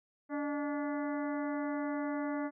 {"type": "harmonic tone with a mistuned harmonic", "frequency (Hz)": 288.3, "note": "D4", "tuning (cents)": -32, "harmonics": [1, 2, 3, 4, 5, 6, 7], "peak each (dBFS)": [-34, -40, -44, -46, -48, -50, -51], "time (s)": [0.29, 2.51], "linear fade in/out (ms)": 50, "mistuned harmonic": 2, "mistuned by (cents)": 74, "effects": []}